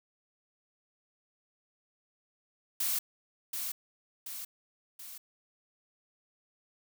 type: noise with echo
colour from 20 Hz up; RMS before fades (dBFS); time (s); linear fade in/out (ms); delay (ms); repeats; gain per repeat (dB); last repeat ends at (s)
blue; -31; 2.8-2.99; 5; 730; 3; -5; 5.18
effects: none